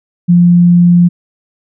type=tone; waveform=sine; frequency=174.61 Hz; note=F3; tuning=in tune; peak=-3 dBFS; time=0.28-1.09 s; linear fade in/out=20 ms; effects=none